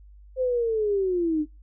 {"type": "linear sweep", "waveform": "sine", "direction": "down", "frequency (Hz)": [523.3, 293.7], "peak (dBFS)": -21, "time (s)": [0.36, 1.46], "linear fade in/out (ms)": 50, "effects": ["noise-tail reverb RT60 0.2 s tail -22 dB re dry", "added 50 Hz sine -46 dBFS peak until 1.62 s"]}